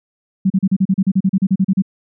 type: tone bursts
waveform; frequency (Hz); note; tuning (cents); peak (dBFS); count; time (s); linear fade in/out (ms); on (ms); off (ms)
sine; 191.2; G3; -43; -10; 16; 0.45-1.822; 10; 52; 36
effects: none